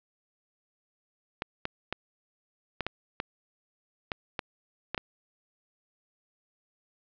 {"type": "clicks", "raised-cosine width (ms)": 0.3, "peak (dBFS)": -14, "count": 10, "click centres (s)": [1.421, 1.654, 1.926, 2.807, 2.866, 3.201, 4.118, 4.392, 4.946, 4.978], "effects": ["low-pass 4000 Hz 12 dB/octave"]}